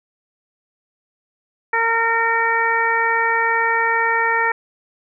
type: harmonic tone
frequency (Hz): 457.8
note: A#4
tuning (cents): -31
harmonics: 1 / 2 / 3 / 4 / 5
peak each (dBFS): -25 / -20 / -23 / -19 / -25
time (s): 1.73-4.52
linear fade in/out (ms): 5
effects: none